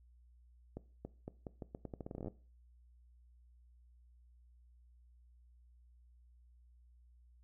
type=accelerating click train; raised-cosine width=2 ms; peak=-30 dBFS; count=19; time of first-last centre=0.77-2.282 s; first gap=280 ms; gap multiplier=0.82; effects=noise-tail reverb RT60 0.4 s tail -19 dB re dry + added 60 Hz sine -61 dBFS peak until 7.43 s